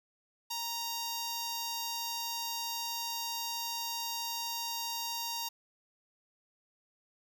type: tone with notch filter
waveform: 10% pulse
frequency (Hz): 932.3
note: A#5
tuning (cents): 0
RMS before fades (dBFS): -37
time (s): 0.5-5.49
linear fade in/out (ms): 10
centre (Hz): 2000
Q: 0.58
effects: none